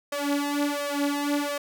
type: tone with flanger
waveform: sawtooth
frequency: 287.6 Hz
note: D4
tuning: 36 cents flat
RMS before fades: -27 dBFS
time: 0.12-1.58 s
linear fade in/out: 5 ms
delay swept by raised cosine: 1.6 to 4.6 ms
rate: 1.4 Hz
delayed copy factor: +0.9
effects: none

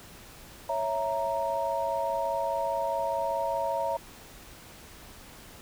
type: chord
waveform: sine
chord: A# diminished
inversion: first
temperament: equal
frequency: 554.4 / 659.3 / 932.3 Hz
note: C#5 / E5 / A#5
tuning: 0 / 0 / 0 cents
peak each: -32 / -31 / -30 dBFS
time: 0.69-3.97 s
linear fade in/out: 5 ms
effects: pink hiss -49 dBFS RMS until 5.61 s

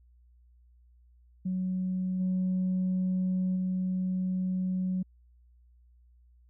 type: tone with level steps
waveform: sine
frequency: 185 Hz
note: F#3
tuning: in tune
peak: -27 / -24 / -26 dBFS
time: 1.45-5.03 s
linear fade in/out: 10 ms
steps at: 2.19 / 3.55 s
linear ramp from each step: 20 ms
effects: tanh soft clip ceiling -23 dBFS + added 60 Hz sine -57 dBFS peak until 6.49 s

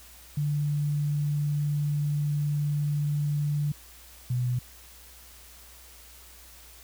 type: tone pair in turn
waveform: sine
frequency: 146.83 / 124.33 Hz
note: D3 / B2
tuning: 0 / +12 cents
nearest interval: minor third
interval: 288 cents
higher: first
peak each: -24 dBFS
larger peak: neither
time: 0.37-3.72 / 4.3-4.59 s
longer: first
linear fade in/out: 5 ms
effects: added 60 Hz sine -53 dBFS peak until 6.83 s + white hiss -51 dBFS RMS until 6.83 s

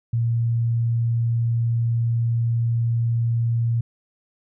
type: tone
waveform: sine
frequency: 116.54 Hz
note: A#2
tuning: in tune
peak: -18 dBFS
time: 0.13-3.81 s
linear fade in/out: 5 ms
effects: none

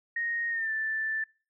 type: tone with pitch glide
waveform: sine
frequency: 1864.7 to 1764.1 Hz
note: A#6 to A6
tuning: 0 to +4 cents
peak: -28 dBFS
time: 0.16-1.24 s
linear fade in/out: 5 ms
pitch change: -96 cents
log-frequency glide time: 0.5-0.71 s
effects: noise-tail reverb RT60 0.4 s tail -26 dB re dry

